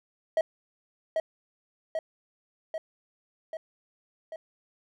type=tone with echo; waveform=triangle; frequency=640 Hz; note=D#5; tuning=49 cents sharp; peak=-19 dBFS; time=0.37-0.41 s; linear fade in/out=2 ms; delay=790 ms; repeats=5; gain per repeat=-3 dB; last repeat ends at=4.36 s; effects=none